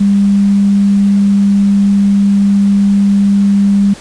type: tone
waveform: sine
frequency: 200 Hz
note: G3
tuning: 35 cents sharp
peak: -6 dBFS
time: 0-3.94 s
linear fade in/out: 10 ms
effects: pink hiss -33 dBFS RMS until 4 s + resampled to 22050 Hz